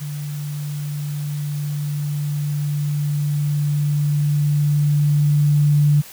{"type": "tone with level ramp", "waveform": "sine", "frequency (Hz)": 146.83, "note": "D3", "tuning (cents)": 0, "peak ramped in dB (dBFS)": [-25, -11], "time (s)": [0, 6.02], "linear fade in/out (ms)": 20, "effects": ["white hiss -40 dBFS RMS until 6.12 s"]}